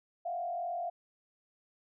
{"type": "tone with frequency modulation", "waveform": "sine", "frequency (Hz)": 698.5, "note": "F5", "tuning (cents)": 0, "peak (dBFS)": -33, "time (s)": [0.25, 0.9], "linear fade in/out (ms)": 10, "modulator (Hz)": 43.3, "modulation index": 0.78, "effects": []}